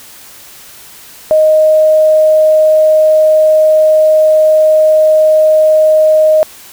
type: tone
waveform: sine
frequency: 622.3 Hz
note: D#5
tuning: in tune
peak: -4 dBFS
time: 1.31-6.43 s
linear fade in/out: 0 ms
effects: white hiss -35 dBFS RMS until 6.72 s